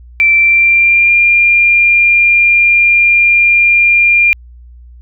sine tone with pitch glide, 2340 to 2400 Hz, D7 to D7, -7 to +37 cents, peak -5 dBFS, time 0.2-4.33 s, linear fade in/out 0 ms, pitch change +44 cents, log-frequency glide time 0.34-1.15 s, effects added 60 Hz sine -33 dBFS peak until 5.01 s

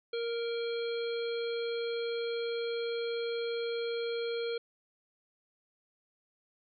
harmonic tone, 466.2 Hz, A#4, in tune, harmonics 1 / 3 / 5 / 7 / 9, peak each -32 / -45 / -46 / -45 / -46 dBFS, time 0.13-4.58 s, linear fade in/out 5 ms, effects none

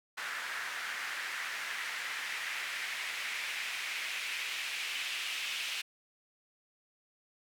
white noise with band-pass filter sweep, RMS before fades -38 dBFS, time 0.17-5.82 s, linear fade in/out 10 ms, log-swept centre 1600 to 2700 Hz, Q 2.4, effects none

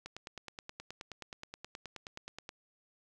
click train, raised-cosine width 0.2 ms, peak -26 dBFS, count 24, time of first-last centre 0.06-2.491 s, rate 9.46 Hz, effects none

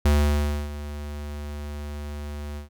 square tone with ADSR envelope, 73.42 Hz, D2, in tune, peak -16 dBFS, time 0.05-2.69 s, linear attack 6 ms, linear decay 630 ms, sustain -16 dB, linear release 120 ms, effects none

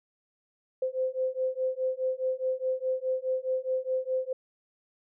sine beating tone pair, 515 / 519.8 Hz, C5 / C5, -28 / -11 cents, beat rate 4.8 Hz, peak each -30 dBFS, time 0.82-4.33 s, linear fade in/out 5 ms, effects none

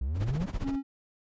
triangle exponential sweep, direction up, 58.27 to 196 Hz, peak -26 dBFS, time 0.01-0.46 s, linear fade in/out 5 ms
brown noise with tremolo, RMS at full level -31 dBFS, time 0.14-0.77 s, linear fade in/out 50 ms, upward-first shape sine, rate 15 Hz, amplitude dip 85%
triangle tone, 274 Hz, C#4, 20 cents flat, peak -26 dBFS, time 0.62-0.83 s, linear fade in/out 50 ms
effects resampled to 16000 Hz

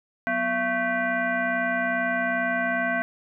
sine tone with frequency modulation, 1108.7 Hz, C#6, in tune, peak -22 dBFS, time 0.27-3.02 s, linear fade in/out 0 ms, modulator 431 Hz, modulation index 2, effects none

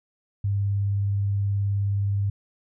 sine tone with vibrato, 100 Hz, G2, 35 cents sharp, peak -21 dBFS, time 0.44-2.3 s, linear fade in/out 5 ms, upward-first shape sine, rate 19 Hz, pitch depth 12 cents each way, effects none

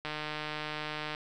click train, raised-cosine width 0.3 ms, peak -20 dBFS, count 168, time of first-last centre 0.05-1.149 s, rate 152 Hz, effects none

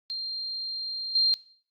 sine tone with level steps, 4186 Hz, C8, in tune, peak -30 / -19 dBFS, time 0.1-1.34 s, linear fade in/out 0 ms, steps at 1.15 s, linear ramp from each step 5 ms, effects noise-tail reverb RT60 0.5 s tail -20 dB re dry + Opus 48 kbps

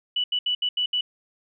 sine tone bursts at uneven times, 2960 Hz, F#7, in tune, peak -21 dBFS, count 6, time 0.16-0.24 / 0.32-0.39 / 0.46-0.55 / 0.62-0.69 / 0.77-0.86 / 0.93-1.01 s, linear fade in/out 5 ms, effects none

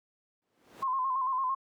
brown noise with exponential growth, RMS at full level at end -35 dBFS, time 0.42-0.83 s, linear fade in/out 0 ms, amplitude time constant 89 ms
sine tone with vibrato, 1046.5 Hz, C6, in tune, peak -27 dBFS, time 0.82-1.55 s, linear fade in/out 10 ms, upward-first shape square, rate 8.9 Hz, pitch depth 47 cents each way
effects high-pass 300 Hz 12 dB/octave

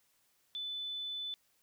sine tone, 3500 Hz, A7, 10 cents flat, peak -37 dBFS, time 0.55-1.34 s, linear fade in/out 0 ms, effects white hiss -73 dBFS RMS until 1.62 s

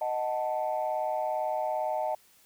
sine chord, D# diminished, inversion none, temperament equal, 622.3 / 740 / 880 Hz, D#5 / F#5 / A5, 0 / 0 / 0 cents, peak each -30 / -32 / -32 dBFS, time 0.01-2.15 s, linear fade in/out 5 ms, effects tanh soft clip ceiling -20 dBFS + white hiss -61 dBFS RMS until 2.45 s

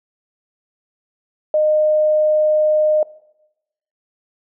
sine tone, 613 Hz, D#5, 26 cents flat, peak -12 dBFS, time 1.54-3.03 s, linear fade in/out 2 ms, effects noise-tail reverb RT60 0.9 s tail -20 dB re dry

